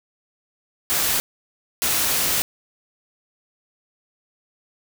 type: noise bursts at uneven times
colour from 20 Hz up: white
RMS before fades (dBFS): -21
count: 2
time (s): 0.9-1.2 / 1.82-2.42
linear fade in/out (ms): 0
effects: none